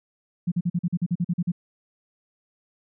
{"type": "tone bursts", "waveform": "sine", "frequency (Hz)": 174.61, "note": "F3", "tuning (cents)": 0, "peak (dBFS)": -20, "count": 12, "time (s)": [0.47, 1.519], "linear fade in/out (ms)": 10, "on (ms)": 48, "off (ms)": 43, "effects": []}